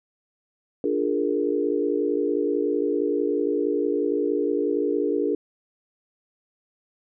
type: chord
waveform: sine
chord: Bb dominant seventh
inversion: first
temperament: equal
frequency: 293.7 / 349.2 / 415.3 / 466.2 Hz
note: D4 / F4 / Ab4 / Bb4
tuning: 0 / 0 / 0 / 0 cents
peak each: -26 / -28 / -25 / -27 dBFS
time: 0.84-5.35 s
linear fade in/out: 2 ms
effects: none